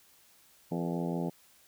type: harmonic tone with a mistuned harmonic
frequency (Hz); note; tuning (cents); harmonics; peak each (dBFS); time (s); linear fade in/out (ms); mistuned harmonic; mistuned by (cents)
85.4; F2; -38; 2 / 3 / 4 / 5 / 6 / 7 / 8 / 9 / 10; -33 / -37 / -39 / -41 / -43 / -44 / -45 / -46 / -47; 0.71-1.3; 10; 6; -48
effects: white hiss -62 dBFS RMS until 1.67 s